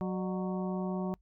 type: harmonic tone with a mistuned harmonic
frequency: 185 Hz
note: F#3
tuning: in tune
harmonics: 1 / 2 / 3 / 4 / 5 / 6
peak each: -32 / -38 / -42 / -44 / -46 / -48 dBFS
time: 0.01-1.14 s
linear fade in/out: 0 ms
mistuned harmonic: 3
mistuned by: +140 cents
effects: noise-tail reverb RT60 0.1 s tail -26 dB re dry + added 50 Hz sine -63 dBFS peak until 1.21 s